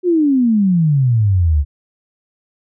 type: exponential sweep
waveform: sine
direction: down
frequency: 370 to 69 Hz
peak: -10 dBFS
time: 0.03-1.65 s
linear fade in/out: 50 ms
effects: none